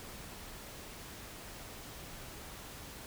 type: silence
effects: pink hiss -48 dBFS RMS until 3.06 s